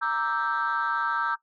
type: chord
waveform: sine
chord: E half-diminished seventh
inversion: second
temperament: equal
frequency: 932.3 / 1174.7 / 1318.5 / 1568 Hz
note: Bb5 / D6 / E6 / G6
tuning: 0 / 0 / 0 / 0 cents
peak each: -29 / -31 / -27 / -28 dBFS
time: 0.01-1.36 s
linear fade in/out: 20 ms
effects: noise-tail reverb RT60 0.1 s tail -17 dB re dry + tanh soft clip ceiling -18 dBFS